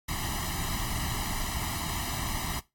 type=noise with comb filter; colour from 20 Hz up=pink; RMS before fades=-32 dBFS; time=0.08-2.6 s; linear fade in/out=10 ms; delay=1 ms; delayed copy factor=+0.9; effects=noise-tail reverb RT60 0.2 s tail -17 dB re dry + AAC 64 kbps